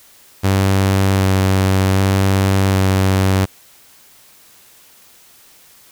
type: tone with vibrato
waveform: sawtooth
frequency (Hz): 96.1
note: G2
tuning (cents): -34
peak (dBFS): -8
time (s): 0.43-3.46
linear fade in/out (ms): 20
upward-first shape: square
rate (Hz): 0.65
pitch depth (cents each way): 12
effects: white hiss -47 dBFS RMS until 5.91 s